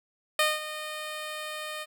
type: tone with ADSR envelope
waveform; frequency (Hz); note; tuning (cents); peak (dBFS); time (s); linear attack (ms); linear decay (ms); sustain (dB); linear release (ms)
10% pulse; 613; D#5; -26; -12; 0.39-1.86; 3; 200; -14; 39
effects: none